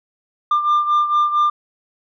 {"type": "beating tone pair", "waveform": "sine", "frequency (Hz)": [1194, 1198.4], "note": ["D6", "D6"], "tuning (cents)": [28, 35], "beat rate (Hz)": 4.4, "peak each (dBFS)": [-13, -18], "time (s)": [0.51, 1.5], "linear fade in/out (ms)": 5, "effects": ["tanh soft clip ceiling -11 dBFS"]}